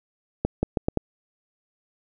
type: accelerating click train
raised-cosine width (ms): 2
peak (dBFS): -8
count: 5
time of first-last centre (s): 0.45-0.973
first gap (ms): 180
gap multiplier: 0.79
effects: none